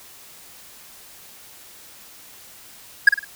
triangle tone with echo, 1650 Hz, G#6, 12 cents flat, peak -3 dBFS, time 3.07-3.09 s, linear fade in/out 5 ms, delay 52 ms, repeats 3, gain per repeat -9 dB, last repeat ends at 3.246 s, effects white hiss -45 dBFS RMS until 3.35 s

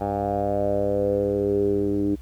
10% pulse tone with low-pass filter sweep, 100.9 Hz, G#2, 49 cents flat, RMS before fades -23 dBFS, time 0-2.16 s, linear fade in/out 20 ms, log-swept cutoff 820 to 320 Hz, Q 6, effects added 63 Hz sine -38 dBFS peak until 2.21 s + pink hiss -57 dBFS RMS until 2.21 s

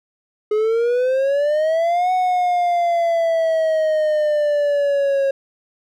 triangle exponential two-way sweep, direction up then down, 420 to 741 to 544 Hz, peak -13 dBFS, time 0.51-5.31 s, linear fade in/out 5 ms, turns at 2.12 s, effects none

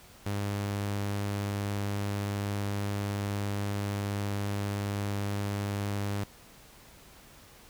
sawtooth tone, 101.2 Hz, G#2, 44 cents flat, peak -26 dBFS, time 0.26-6.24 s, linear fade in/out 5 ms, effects pink hiss -54 dBFS RMS until 7.69 s

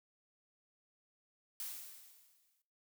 blue noise with exponential decay, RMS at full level -41 dBFS, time 1.6-2.62 s, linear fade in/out 2 ms, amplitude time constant 220 ms, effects noise-tail reverb RT60 0.5 s tail -17 dB re dry

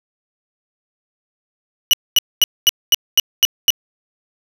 35% pulse tone bursts, 2938 Hz, F#7, 13 cents flat, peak -6 dBFS, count 8, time 1.91-3.704 s, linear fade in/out 0 ms, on 23 ms, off 230 ms, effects none

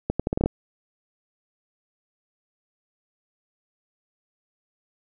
accelerating click train, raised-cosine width 2 ms, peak -9 dBFS, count 8, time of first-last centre 0.1-0.46 s, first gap 96 ms, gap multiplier 0.78, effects none

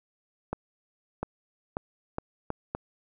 accelerating click train, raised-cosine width 1 ms, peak -16 dBFS, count 6, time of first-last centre 0.53-2.75 s, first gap 700 ms, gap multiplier 0.77, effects none

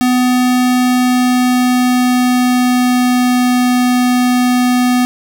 square tone with pitch glide, 250.3 to 248.4 Hz, B3 to B3, +23 to +10 cents, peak -10 dBFS, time 0.01-5.05 s, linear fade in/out 0 ms, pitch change -13 cents, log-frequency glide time 0.81-3.63 s, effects none

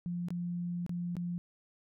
sine tone with dropouts, 174.61 Hz, F3, in tune, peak -33 dBFS, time 0.06-1.38 s, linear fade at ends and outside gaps 0 ms, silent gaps 0.285-0.305 / 0.864-0.894 / 1.154-1.167 s, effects none

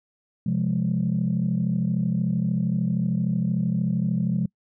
sine chord, F minor, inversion second, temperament equal, 130.81 / 174.61 / 207.7 Hz, C3 / F3 / Ab3, 0 / 0 / 0 cents, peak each -26 / -23 / -25 dBFS, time 0.46-4.46 s, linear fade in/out 5 ms, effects noise-tail reverb RT60 0.1 s tail -26 dB re dry + tanh soft clip ceiling -14 dBFS

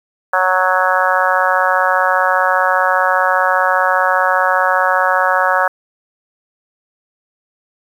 harmonic tone, 185 Hz, F#3, in tune, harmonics 3 / 4 / 5 / 6 / 7 / 8 / 9, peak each -19 / -19 / -19 / -19 / -19 / -19 / -19 dBFS, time 0.33-5.68 s, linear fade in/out 5 ms, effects 7-bit

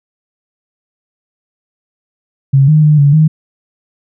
sine tone with pitch steps, 136.6 / 153.8 / 151.1 / 142.6 / 156.1 Hz, C#3 / D#3 / D3 / C#3 / D#3, -25 / -20 / +50 / +49 / +6 cents, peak -4 dBFS, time 2.53-3.28 s, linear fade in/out 10 ms, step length 150 ms, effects none

